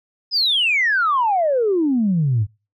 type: exponential sweep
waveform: sine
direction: down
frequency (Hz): 5150 to 97.5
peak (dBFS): -14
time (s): 0.31-2.47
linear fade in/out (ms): 50
effects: noise-tail reverb RT60 0.3 s tail -26 dB re dry + tanh soft clip ceiling -10 dBFS